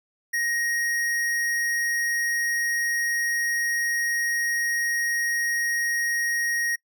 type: tone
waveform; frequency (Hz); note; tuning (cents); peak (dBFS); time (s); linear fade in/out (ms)
square; 1877; A#6; +11; -24; 0.33-6.76; 10
effects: noise-tail reverb RT60 0.1 s tail -24 dB re dry